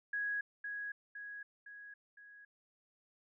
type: tone with echo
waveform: sine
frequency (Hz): 1661.2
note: G#6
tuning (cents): 0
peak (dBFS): -34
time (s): 0.13-0.41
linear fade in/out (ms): 5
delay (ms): 510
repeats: 4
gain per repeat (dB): -5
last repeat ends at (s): 2.45
effects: none